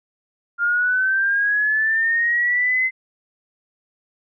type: linear sweep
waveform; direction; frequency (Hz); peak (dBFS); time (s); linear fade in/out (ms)
sine; up; 1396.9 to 2061; -16; 0.58-2.91; 50
effects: none